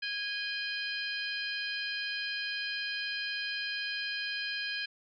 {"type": "harmonic tone with a mistuned harmonic", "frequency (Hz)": 824, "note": "G#5", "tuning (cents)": -14, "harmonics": [2, 3, 4, 5, 6], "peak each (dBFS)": [-37, -39, -40, -41, -42], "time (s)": [0.02, 4.86], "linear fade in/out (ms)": 10, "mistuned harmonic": 4, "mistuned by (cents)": -83, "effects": []}